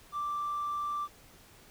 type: tone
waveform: triangle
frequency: 1174.7 Hz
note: D6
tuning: in tune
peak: -28 dBFS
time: 0.12-1.08 s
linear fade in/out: 50 ms
effects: tanh soft clip ceiling -28 dBFS + pink hiss -57 dBFS RMS until 1.7 s